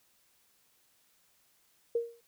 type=tone with exponential decay; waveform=sine; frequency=467.5 Hz; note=A#4; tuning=5 cents sharp; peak=-24 dBFS; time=1.95-2.21 s; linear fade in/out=5 ms; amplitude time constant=55 ms; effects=white hiss -69 dBFS RMS until 2.27 s